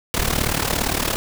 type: noise with amplitude modulation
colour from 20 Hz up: pink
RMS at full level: -18 dBFS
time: 0.14-1.16 s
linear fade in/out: 0 ms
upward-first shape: sine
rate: 37.4 Hz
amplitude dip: 80%
effects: none